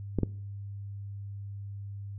clicks, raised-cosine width 3 ms, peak -13 dBFS, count 2, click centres 0.187 / 0.233 s, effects noise-tail reverb RT60 0.6 s tail -22 dB re dry + added 100 Hz sine -37 dBFS peak until 2.18 s

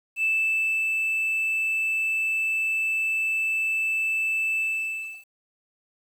triangle tone with ADSR envelope, 2637 Hz, E7, in tune, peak -17 dBFS, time 0.16-5.25 s, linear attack 75 ms, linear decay 640 ms, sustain -3 dB, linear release 650 ms, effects tanh soft clip ceiling -17 dBFS + 9-bit

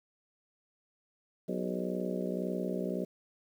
harmonic tone with a mistuned harmonic, 61.7 Hz, B1, 1 cent flat, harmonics 3 / 4 / 5 / 6 / 7 / 8 / 9 / 10, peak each -36 / -39 / -44 / -39 / -41 / -42 / -42 / -42 dBFS, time 1.48-3.05 s, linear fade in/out 10 ms, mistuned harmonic 7, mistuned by -78 cents, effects 10-bit

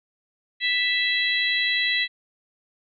harmonic tone, 659.3 Hz, E5, in tune, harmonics 3 / 4 / 5 / 6, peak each -23 / -29 / -28 / -26 dBFS, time 0.6-2.08 s, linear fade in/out 50 ms, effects none

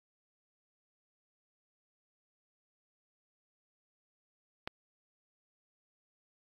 click, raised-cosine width 0.3 ms, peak -20 dBFS, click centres 4.675 s, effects AAC 32 kbps

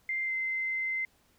sine tone with pitch glide, 2093 to 2071 Hz, C7 to C7, 0 to -18 cents, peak -29 dBFS, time 0.09-1.05 s, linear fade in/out 2 ms, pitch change -18 cents, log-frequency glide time 0.24-0.32 s, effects pink hiss -67 dBFS RMS until 1.38 s

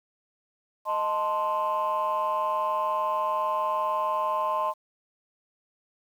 sine chord, A diminished, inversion second, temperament equal, 622.3 / 880 / 1046.5 Hz, Eb5 / A5 / C6, 0 / 0 / 0 cents, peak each -29 / -29 / -25 dBFS, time 0.85-4.74 s, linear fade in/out 50 ms, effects tanh soft clip ceiling -19 dBFS + 9-bit

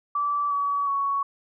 sine tone with pitch steps, 1159 / 1137.1 / 1115.6 Hz, D6 / C#6 / C#6, -23 / +44 / +11 cents, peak -22 dBFS, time 0.15-1.23 s, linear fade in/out 5 ms, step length 360 ms, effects none

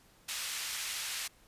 pink band-pass noise, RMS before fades -38 dBFS, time 0.28-1.28 s, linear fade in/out 10 ms, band 2100 to 12000 Hz, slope 12 dB/octave, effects pink hiss -63 dBFS RMS until 1.47 s + resampled to 32000 Hz

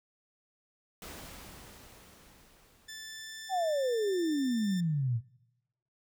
pink noise with exponential decay, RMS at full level -44 dBFS, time 1.02-4.66 s, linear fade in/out 2 ms, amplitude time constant 790 ms
15% pulse tone with pitch glide, 1760 to 1784.6 Hz, A6 to A6, 0 to +24 cents, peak -36 dBFS, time 2.88-4.81 s, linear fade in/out 10 ms, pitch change +24 cents, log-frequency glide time 3.03-4.25 s
sine exponential sweep, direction down, 785 to 110 Hz, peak -27 dBFS, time 3.49-5.21 s, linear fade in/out 50 ms
effects noise-tail reverb RT60 1.0 s tail -24 dB re dry

